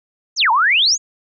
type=exponential two-way sweep; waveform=sine; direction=down then up; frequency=7040 to 852 to 7040 Hz; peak=-11 dBFS; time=0.36-0.98 s; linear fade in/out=50 ms; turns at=0.51 s; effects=none